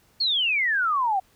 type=exponential sweep; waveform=sine; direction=down; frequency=4435 to 740 Hz; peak=-20 dBFS; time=0.2-1.2 s; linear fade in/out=10 ms; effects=pink hiss -61 dBFS RMS until 1.35 s